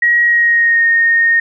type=tone with pitch glide; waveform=sine; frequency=1900 to 1848 Hz; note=A#6 to A#6; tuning=+33 to -16 cents; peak=-8 dBFS; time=0.02-1.4 s; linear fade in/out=5 ms; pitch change=-49 cents; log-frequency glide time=0.23-0.85 s; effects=none

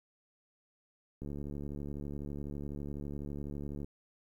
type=click train; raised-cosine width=3 ms; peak=-29 dBFS; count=190; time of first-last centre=1.22-3.845 s; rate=72 Hz; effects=11-bit

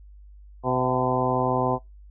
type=harmonic tone with a mistuned harmonic; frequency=127 Hz; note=B2; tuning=49 cents sharp; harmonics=1 / 2 / 3 / 4 / 5 / 6 / 7 / 8; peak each=-29 / -29 / -29 / -29 / -29 / -29 / -29 / -29 dBFS; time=0.63-1.79 s; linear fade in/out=50 ms; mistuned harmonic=5; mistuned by=+49 cents; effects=noise-tail reverb RT60 0.2 s tail -23 dB re dry + added 50 Hz sine -44 dBFS peak until 2.1 s

